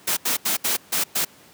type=noise bursts at uneven times; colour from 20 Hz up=white; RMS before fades=-22 dBFS; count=6; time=0.07-0.17 / 0.25-0.37 / 0.45-0.57 / 0.64-0.77 / 0.92-1.04 / 1.15-1.25 s; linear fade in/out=10 ms; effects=pink hiss -50 dBFS RMS until 1.53 s + high-pass 150 Hz 12 dB/octave